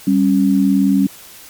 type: tone pair together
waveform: sine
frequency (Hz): 196 / 274.9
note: G3 / C#4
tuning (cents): 0 / -14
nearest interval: tritone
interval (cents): 586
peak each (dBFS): -13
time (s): 0.07-1.07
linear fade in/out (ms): 5
effects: white hiss -39 dBFS RMS until 1.49 s + MP3 96 kbps